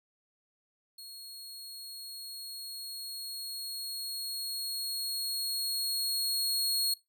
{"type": "tone with level ramp", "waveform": "sawtooth", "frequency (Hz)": 4308, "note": "C8", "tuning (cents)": 50, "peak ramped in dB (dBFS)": [-42, -24], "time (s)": [0.98, 6.94], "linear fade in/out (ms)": 5, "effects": ["noise-tail reverb RT60 0.2 s tail -18 dB re dry"]}